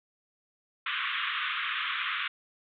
pink band-pass noise, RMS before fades -32 dBFS, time 0.86-2.28 s, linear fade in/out 5 ms, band 1100 to 3600 Hz, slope 96 dB/octave, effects none

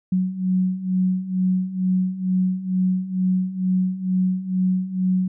sine beating tone pair, 183.7 / 185.9 Hz, F#3 / F#3, -12 / +8 cents, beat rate 2.2 Hz, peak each -24 / -20 dBFS, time 0.12-5.28 s, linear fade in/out 5 ms, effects none

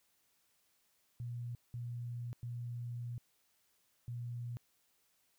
sine tone bursts at uneven times, 120 Hz, B2, 49 cents flat, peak -39 dBFS, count 4, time 1.2-1.55 / 1.74-2.33 / 2.43-3.18 / 4.08-4.57 s, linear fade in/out 0 ms, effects white hiss -75 dBFS RMS until 5.38 s

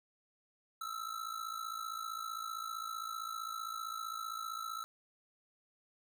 square ring-modulated tone, 1318.5 Hz, E6, in tune, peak -37 dBFS, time 0.81-4.84 s, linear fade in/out 0 ms, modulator 27.7 Hz, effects none

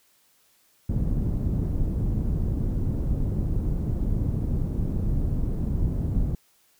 pink low-pass noise, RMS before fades -25 dBFS, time 0.89-6.35 s, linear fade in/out 2 ms, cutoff 200 Hz, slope 12 dB/octave, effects white hiss -63 dBFS RMS until 6.79 s

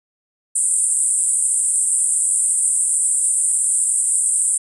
pink band-pass noise, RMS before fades -18 dBFS, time 0.55-4.58 s, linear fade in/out 10 ms, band 8100 to 9500 Hz, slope 96 dB/octave, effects none

